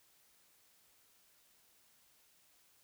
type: silence
effects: white hiss -69 dBFS RMS until 2.83 s